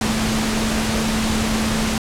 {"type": "tone in noise", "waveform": "sine", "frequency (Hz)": 220, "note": "A3", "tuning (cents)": 0, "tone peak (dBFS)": -21, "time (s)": [0.01, 1.98], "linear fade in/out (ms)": 2, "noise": "pink", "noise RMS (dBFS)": -22, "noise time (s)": [0.01, 1.98], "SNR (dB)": -2, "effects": ["low-pass 9000 Hz 12 dB/octave"]}